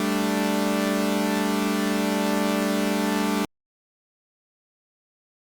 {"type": "chord", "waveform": "sawtooth", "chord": "G suspended second", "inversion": "none", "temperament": "equal", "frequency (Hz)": [196, 220, 293.7], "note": ["G3", "A3", "D4"], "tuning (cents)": [0, 0, 0], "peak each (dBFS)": -22, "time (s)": [0, 3.45], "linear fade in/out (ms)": 2, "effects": ["Opus 48 kbps"]}